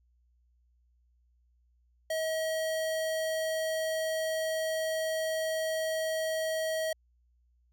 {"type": "tone", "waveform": "square", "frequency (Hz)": 638, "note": "D#5", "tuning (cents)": 43, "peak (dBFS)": -30, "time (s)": [2.1, 6.93], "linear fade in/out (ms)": 5, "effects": ["added 60 Hz sine -65 dBFS peak until 7.72 s"]}